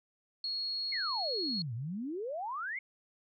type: tone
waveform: sine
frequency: 4315 Hz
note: C#8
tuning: 47 cents flat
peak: -33 dBFS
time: 0.44-1.62 s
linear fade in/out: 2 ms
type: exponential two-way sweep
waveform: sine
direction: down then up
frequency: 2217 to 108.6 to 2217 Hz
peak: -35 dBFS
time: 0.92-2.79 s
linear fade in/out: 5 ms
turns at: 1.74 s
effects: none